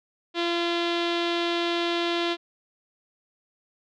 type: tone with low-pass filter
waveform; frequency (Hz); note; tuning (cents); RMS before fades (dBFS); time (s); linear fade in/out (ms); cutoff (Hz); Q
sawtooth; 342.5; F4; -34; -26; 0.34-2.37; 50; 3600; 3.5
effects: none